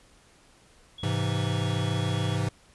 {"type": "tone", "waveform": "sine", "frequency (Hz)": 3346, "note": "G#7", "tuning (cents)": 12, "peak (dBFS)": -39, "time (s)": [0.98, 2.36], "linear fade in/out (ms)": 5}
{"type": "chord", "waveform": "square", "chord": "Ab augmented", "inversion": "none", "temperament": "equal", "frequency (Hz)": [103.83, 130.81, 164.81], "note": ["Ab2", "C3", "E3"], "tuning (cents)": [0, 0, 0], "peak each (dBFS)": [-29, -31, -32], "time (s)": [1.03, 2.49], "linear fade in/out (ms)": 5}
{"effects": ["pink hiss -58 dBFS RMS until 2.74 s", "resampled to 24000 Hz"]}